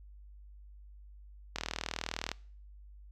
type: click train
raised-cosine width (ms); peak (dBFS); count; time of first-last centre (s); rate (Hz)
0.2; -16; 31; 1.56-2.316; 39.7
effects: noise-tail reverb RT60 0.5 s tail -24 dB re dry + added 50 Hz sine -50 dBFS peak until 3.11 s